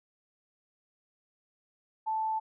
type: tone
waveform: sine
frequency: 878 Hz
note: A5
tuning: 4 cents flat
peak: -28 dBFS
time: 2.06-2.4 s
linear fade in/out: 20 ms
effects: none